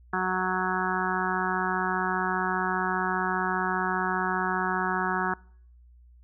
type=harmonic tone; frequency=185 Hz; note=F#3; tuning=in tune; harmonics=1 / 2 / 4 / 5 / 6 / 7 / 8 / 9; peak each=-33 / -33 / -33 / -33 / -33 / -33 / -33 / -33 dBFS; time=0.13-5.34 s; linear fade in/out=5 ms; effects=noise-tail reverb RT60 0.6 s tail -25 dB re dry + added 60 Hz sine -51 dBFS peak until 6.23 s